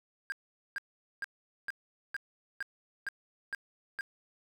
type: tone bursts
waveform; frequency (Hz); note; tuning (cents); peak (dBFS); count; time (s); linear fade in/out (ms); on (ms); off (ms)
triangle; 1608; G6; +44; -31; 9; 0.3-4.009; 0; 21; 440
effects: none